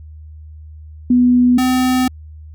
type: tone pair in turn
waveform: sine / square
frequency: 246.9 / 255.3 Hz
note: B3 / C4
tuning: 0 / -42 cents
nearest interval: minor second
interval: 58 cents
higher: second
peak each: -8 / -13 dBFS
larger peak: first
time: 1.1-1.58 / 1.58-2.08 s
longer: second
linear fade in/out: 5 ms
effects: added 77 Hz sine -33 dBFS peak until 2.54 s